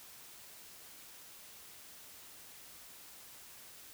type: silence
effects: white hiss -54 dBFS RMS until 3.93 s